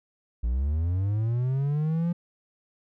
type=linear sweep; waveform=triangle; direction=up; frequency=55 to 174.61 Hz; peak=-21 dBFS; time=0.43-2.13 s; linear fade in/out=10 ms; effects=none